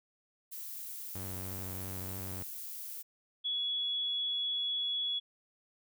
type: noise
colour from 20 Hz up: violet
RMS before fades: -43 dBFS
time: 0.51-3.03 s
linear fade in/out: 20 ms
type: tone with vibrato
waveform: sawtooth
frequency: 93.9 Hz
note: F#2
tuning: 26 cents sharp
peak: -37 dBFS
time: 1.15-2.43 s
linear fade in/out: 5 ms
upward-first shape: square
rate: 3.1 Hz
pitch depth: 9 cents each way
type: tone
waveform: sine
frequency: 3376 Hz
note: G#7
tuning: 28 cents sharp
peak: -31 dBFS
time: 3.44-5.2 s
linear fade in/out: 20 ms
effects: none